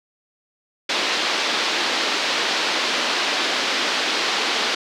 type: band-pass noise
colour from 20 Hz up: white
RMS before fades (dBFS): -22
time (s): 0.89-4.75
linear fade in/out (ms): 5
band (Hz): 250 to 4600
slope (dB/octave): 24
effects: none